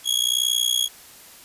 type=tone with amplitude modulation; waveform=sawtooth; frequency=3315 Hz; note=G#7; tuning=4 cents flat; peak=-12 dBFS; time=0.04-0.89 s; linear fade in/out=50 ms; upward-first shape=sine; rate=61.3 Hz; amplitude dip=95%; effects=white hiss -46 dBFS RMS until 1.44 s + resampled to 32000 Hz